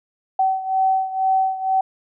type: beating tone pair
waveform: sine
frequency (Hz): 762 / 764.1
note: G5 / G5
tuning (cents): -49 / -44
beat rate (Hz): 2.1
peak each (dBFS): -18 / -22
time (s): 0.39-1.81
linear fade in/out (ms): 5
effects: none